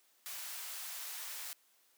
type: high-pass noise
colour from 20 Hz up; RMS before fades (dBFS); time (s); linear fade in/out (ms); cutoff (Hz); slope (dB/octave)
white; -44; 0.26-1.53; 0; 820; 12
effects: white hiss -70 dBFS RMS until 1.97 s + high-pass 300 Hz 12 dB/octave